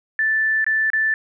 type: tone with dropouts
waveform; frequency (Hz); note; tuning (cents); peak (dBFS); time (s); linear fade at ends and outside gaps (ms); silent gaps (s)
sine; 1760; A6; 0; -16; 0.19-1.14; 1; 0.644-0.665 / 0.902-0.933
effects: none